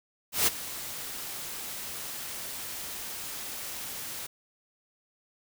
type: noise with ADSR envelope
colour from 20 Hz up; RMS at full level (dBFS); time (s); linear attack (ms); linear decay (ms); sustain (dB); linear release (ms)
white; -22; 0.32-4.27; 150; 24; -16; 11
effects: none